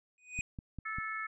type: tone with exponential growth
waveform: square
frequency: 2488 Hz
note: D#7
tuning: 1 cent flat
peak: -31 dBFS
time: 0.18-0.41 s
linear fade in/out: 1 ms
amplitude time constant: 50 ms
type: click train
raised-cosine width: 5 ms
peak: -29 dBFS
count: 4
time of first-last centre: 0.39-0.985 s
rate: 5.04 Hz
type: harmonic tone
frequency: 437.1 Hz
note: A4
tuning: 11 cents flat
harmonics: 3 / 4 / 5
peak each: -39 / -40 / -41 dBFS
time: 0.85-1.27 s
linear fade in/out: 10 ms
effects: resampled to 24000 Hz